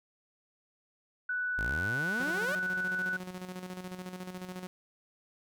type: tone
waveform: sine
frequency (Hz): 1485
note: F#6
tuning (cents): +6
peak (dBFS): -30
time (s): 1.29-3.17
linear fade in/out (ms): 5
type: exponential sweep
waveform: sawtooth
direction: up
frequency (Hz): 48.76 to 623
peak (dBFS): -31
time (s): 1.58-2.55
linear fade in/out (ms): 0
type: tone with tremolo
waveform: sawtooth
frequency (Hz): 182.9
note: F#3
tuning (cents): -20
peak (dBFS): -34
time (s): 2.2-4.67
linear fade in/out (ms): 0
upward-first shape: square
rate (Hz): 14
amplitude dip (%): 55
effects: none